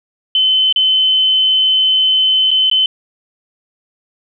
sine tone with dropouts, 3053 Hz, G7, 46 cents flat, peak -9 dBFS, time 0.35-2.86 s, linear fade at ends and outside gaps 2 ms, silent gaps 0.726-0.76 / 2.507-2.513 / 2.7-2.713 s, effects none

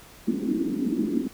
white band-pass noise, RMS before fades -26 dBFS, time 0.27-1.28 s, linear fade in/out 10 ms, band 200 to 330 Hz, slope 48 dB/octave, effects pink hiss -49 dBFS RMS until 1.33 s

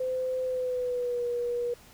sine tone with pitch glide, 513 to 481.4 Hz, C5 to B4, -34 to -44 cents, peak -27 dBFS, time 0-1.74 s, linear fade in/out 5 ms, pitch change -110 cents, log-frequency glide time 0.44-1.25 s, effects pink hiss -54 dBFS RMS until 1.93 s

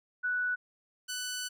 sine / 10% pulse tone pair in turn, 1480 / 1492 Hz, F#6 / F#6, 0 / +14 cents, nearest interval unison, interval 14 cents, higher second, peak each -28 / -26 dBFS, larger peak second, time 0.23-0.56 / 1.08-1.49 s, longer second, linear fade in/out 20 ms, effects none

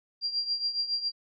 sine tone with tremolo, 4756 Hz, D8, 21 cents sharp, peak -24 dBFS, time 0.21-1.12 s, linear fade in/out 50 ms, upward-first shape triangle, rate 7.2 Hz, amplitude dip 80%, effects none

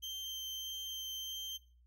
35% pulse tone with vibrato, 3134 Hz, G7, 1 cent flat, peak -38 dBFS, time 0.02-1.58 s, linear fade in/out 20 ms, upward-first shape sine, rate 1.6 Hz, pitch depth 9 cents each way, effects noise-tail reverb RT60 0.4 s tail -20 dB re dry + added 60 Hz sine -62 dBFS peak until 1.86 s

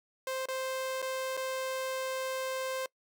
sawtooth tone with dropouts, 523.3 Hz, C5, in tune, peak -29 dBFS, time 0.27-2.86 s, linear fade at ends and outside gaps 2 ms, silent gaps 0.457-0.485 / 1.019-1.025 / 1.369-1.374 s, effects noise-tail reverb RT60 0.1 s tail -23 dB re dry

